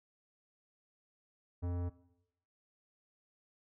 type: tone with tanh clipping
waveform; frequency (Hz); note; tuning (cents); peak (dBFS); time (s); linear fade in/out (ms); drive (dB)
sine; 88; F2; +14; -36; 1.62-1.9; 20; 18
effects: noise-tail reverb RT60 0.8 s tail -17 dB re dry